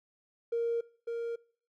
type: tone with echo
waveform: triangle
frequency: 466.2 Hz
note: A#4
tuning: in tune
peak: -24 dBFS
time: 0.52-0.81 s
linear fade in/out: 10 ms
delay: 550 ms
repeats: 1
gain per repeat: -6 dB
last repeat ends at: 1.36 s
effects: noise-tail reverb RT60 0.5 s tail -24 dB re dry + tanh soft clip ceiling -26 dBFS